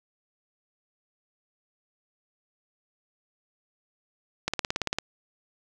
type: click train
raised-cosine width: 0.2 ms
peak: -9 dBFS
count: 10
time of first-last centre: 4.48-4.986 s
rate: 17.8 Hz
effects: none